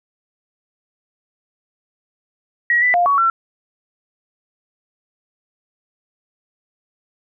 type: tone with pitch steps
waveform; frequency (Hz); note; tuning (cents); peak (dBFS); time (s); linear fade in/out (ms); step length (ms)
sine; 1908 / 1985 / 703 / 1124 / 1352; A#6 / B6 / F5 / C#6 / E6; +40 / +8 / +11 / +24 / +43; -12; 2.7-3.3; 2; 120
effects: none